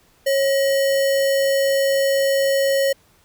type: tone with sample-and-hold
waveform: sine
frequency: 548 Hz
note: C#5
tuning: 20 cents flat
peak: -15 dBFS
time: 0.26-2.93 s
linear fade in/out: 10 ms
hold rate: 2450 Hz
effects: pink hiss -57 dBFS RMS until 3.24 s